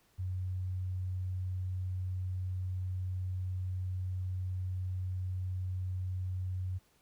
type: tone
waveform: sine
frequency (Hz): 92.3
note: F#2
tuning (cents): -4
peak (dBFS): -33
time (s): 0.18-6.79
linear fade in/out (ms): 20
effects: pink hiss -69 dBFS RMS until 7.01 s